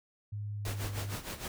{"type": "tone with pitch glide", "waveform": "sine", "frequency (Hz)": [103.83, 100.7], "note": ["G#2", "G2"], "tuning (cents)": [0, 47], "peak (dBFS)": -35, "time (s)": [0.32, 1.16], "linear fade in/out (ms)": 10, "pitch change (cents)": -53, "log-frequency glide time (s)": [0.54, 0.81]}
{"type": "noise with tremolo", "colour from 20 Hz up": "pink", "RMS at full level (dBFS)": -38, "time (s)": [0.65, 1.48], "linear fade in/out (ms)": 2, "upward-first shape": "sine", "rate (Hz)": 6.5, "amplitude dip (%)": 75}
{"effects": []}